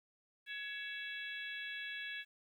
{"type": "harmonic tone with a mistuned harmonic", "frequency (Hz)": 560, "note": "C#5", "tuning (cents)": 18, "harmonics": [3, 4, 5, 6, 7], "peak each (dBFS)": [-44, -50, -48, -48, -55], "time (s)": [0.46, 2.25], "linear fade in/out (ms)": 50, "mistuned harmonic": 5, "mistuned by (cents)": -91, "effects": ["12-bit"]}